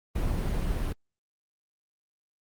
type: noise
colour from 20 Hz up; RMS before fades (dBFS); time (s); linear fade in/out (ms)
brown; -28; 0.15-0.93; 10
effects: Opus 32 kbps